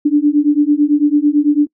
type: beating tone pair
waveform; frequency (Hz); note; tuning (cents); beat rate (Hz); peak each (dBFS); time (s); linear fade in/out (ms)
sine; 289.5 / 298.5; D4 / D4; -25 / +28; 9; -12; 0.05-1.67; 10
effects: noise-tail reverb RT60 0.1 s tail -25 dB re dry